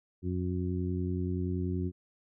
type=harmonic tone; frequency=90.5 Hz; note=F#2; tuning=38 cents flat; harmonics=1 / 2 / 3 / 4; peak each=-32 / -35 / -37 / -38 dBFS; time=0.22-1.92 s; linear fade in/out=50 ms; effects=none